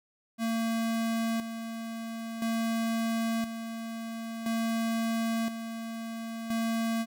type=tone with tremolo; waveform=square; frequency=227.2 Hz; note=A#3; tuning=44 cents flat; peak=-28 dBFS; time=0.38-7.06 s; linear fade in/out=50 ms; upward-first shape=square; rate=0.49 Hz; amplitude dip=60%; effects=none